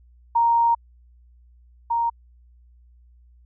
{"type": "tone pair in turn", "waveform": "sine", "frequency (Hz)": [932.3, 932.3], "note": ["A#5", "A#5"], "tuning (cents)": [0, 0], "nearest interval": "unison", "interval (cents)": 0, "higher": "neither", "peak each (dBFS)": [-15, -19], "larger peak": "first", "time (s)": [[0.35, 0.75], [1.9, 2.1]], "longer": "first", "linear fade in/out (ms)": 10, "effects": ["added 60 Hz sine -50 dBFS peak until 3.45 s"]}